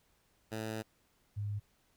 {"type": "tone pair in turn", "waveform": ["10% pulse", "sine"], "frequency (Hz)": [110, 103.04], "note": ["A2", "G#2"], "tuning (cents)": [0, -13], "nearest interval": "minor second", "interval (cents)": 113, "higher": "first", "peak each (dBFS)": [-29, -34], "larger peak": "first", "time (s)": [[0.51, 0.83], [1.36, 1.6]], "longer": "first", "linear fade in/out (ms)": 20, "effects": ["pink hiss -72 dBFS RMS until 1.96 s"]}